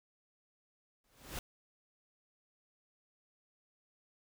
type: noise with exponential growth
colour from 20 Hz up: pink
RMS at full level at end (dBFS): -39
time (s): 1.04-1.39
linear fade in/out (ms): 2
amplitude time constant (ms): 76
effects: none